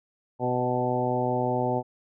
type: harmonic tone with a mistuned harmonic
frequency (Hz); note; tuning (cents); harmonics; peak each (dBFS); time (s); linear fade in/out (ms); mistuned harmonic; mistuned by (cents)
124.7; B2; +17; 1 / 2 / 3 / 4 / 5 / 6 / 7; -31 / -31 / -31 / -31 / -31 / -31 / -31; 0.39-1.83; 50; 5; -16
effects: none